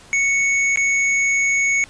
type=tone with dropouts; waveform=square; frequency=2217 Hz; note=C#7; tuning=in tune; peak=-16 dBFS; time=0.13-1.84 s; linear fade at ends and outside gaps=0 ms; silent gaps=0.759-0.773 s; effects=pink hiss -45 dBFS RMS until 1.89 s + resampled to 22050 Hz